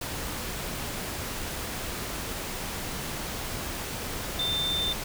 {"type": "tone in noise", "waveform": "sine", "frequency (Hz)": 3578, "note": "A7", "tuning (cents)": 28, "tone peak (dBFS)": -26, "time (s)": [4.39, 4.93], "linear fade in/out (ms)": 5, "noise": "pink", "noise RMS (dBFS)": -34, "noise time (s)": [0.01, 5.04], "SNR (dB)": 5, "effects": []}